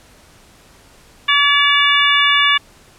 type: harmonic tone with a mistuned harmonic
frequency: 571 Hz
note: D5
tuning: 49 cents flat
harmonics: 2 / 3 / 4 / 5 / 6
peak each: -17 / -17 / -17 / -17 / -17 dBFS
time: 1.28-2.58 s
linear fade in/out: 10 ms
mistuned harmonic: 6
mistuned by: +41 cents
effects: pink hiss -47 dBFS RMS until 2.98 s + low-pass 11000 Hz 12 dB/octave